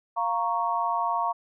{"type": "chord", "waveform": "sine", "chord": "Bb minor", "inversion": "second", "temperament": "equal", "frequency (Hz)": [698.5, 932.3, 1108.7], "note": ["F5", "Bb5", "Db6"], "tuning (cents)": [0, 0, 0], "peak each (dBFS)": [-29, -27, -28], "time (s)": [0.16, 1.33], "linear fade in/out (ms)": 20, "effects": []}